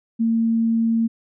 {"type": "tone", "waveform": "sine", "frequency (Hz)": 227.6, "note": "A#3", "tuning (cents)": -41, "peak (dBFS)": -16, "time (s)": [0.19, 1.08], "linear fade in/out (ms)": 20, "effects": []}